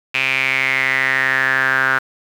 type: tone with band-pass filter sweep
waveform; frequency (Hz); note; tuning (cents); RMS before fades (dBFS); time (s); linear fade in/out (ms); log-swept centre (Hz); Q
sawtooth; 132.6; C3; +23; -17; 0.14-1.99; 10; 2500 to 1500; 7.7
effects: 7-bit